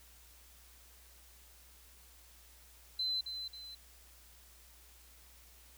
sine tone with echo, 4053 Hz, B7, 44 cents sharp, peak -32 dBFS, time 2.99-3.21 s, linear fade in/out 5 ms, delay 270 ms, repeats 2, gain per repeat -7 dB, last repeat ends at 3.75 s, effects added 60 Hz sine -61 dBFS peak until 5.77 s + white hiss -61 dBFS RMS until 5.77 s

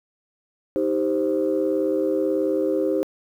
sine chord, C minor, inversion first, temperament just, 314 / 392.4 / 523.3 Hz, Eb4 / G4 / C5, +16 / +2 / 0 cents, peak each -23 dBFS, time 0.76-3.03 s, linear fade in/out 0 ms, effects tanh soft clip ceiling -12 dBFS + 9-bit

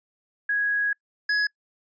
sine / square tone pair in turn, 1660 / 1678.3 Hz, G#6 / G#6, -1 / +18 cents, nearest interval unison, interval 19 cents, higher second, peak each -21 dBFS, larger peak neither, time 0.49-0.93 / 1.29-1.47 s, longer first, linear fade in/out 5 ms, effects noise-tail reverb RT60 0.1 s tail -26 dB re dry + resampled to 16000 Hz

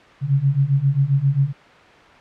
sine beating tone pair, 134.2 / 141.7 Hz, C3 / C#3, +44 / +38 cents, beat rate 7.5 Hz, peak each -19 / -17 dBFS, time 0.21-1.53 s, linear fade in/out 50 ms, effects white hiss -45 dBFS RMS until 2.2 s + low-pass 2000 Hz 12 dB/octave

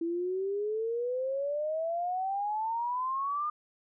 sine exponential sweep, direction up, 329.6 to 1220 Hz, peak -29 dBFS, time 0.01-3.5 s, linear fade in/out 5 ms, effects none

